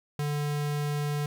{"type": "tone", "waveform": "square", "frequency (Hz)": 146.83, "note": "D3", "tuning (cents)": 0, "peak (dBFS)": -28, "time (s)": [0.19, 1.26], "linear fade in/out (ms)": 2, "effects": ["11-bit"]}